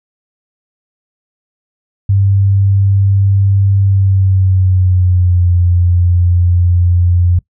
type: tone with pitch glide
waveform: sine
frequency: 98.4 to 88.17 Hz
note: G2 to F2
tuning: +7 to +17 cents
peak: -7 dBFS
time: 2.09-7.39 s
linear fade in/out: 5 ms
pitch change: -190 cents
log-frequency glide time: 3.8-5.5 s
effects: noise-tail reverb RT60 0.1 s tail -21 dB re dry